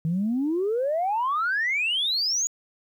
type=exponential sweep; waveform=sine; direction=up; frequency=155.7 to 6900 Hz; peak=-21 dBFS; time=0.05-2.47 s; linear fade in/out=0 ms; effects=tanh soft clip ceiling -18 dBFS + 10-bit